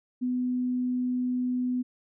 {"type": "tone", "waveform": "sine", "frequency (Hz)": 250, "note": "B3", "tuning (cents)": 21, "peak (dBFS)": -25, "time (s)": [0.21, 1.83], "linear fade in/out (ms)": 20, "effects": []}